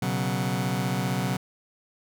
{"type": "chord", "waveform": "sawtooth", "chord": "B suspended second", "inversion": "none", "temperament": "just", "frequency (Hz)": [123.47, 138.9, 185.21], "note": ["B2", "C#3", "F#3"], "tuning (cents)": [0, 4, 2], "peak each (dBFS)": [-25, -26, -24], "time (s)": [0.02, 1.37], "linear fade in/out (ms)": 5, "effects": []}